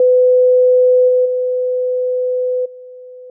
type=tone with level steps; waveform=sine; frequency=503 Hz; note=B4; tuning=32 cents sharp; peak=-7 / -9 / -14 / -32 dBFS; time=0-3.3 s; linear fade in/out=2 ms; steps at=1.08 / 1.25 / 2.65 s; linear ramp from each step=10 ms; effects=none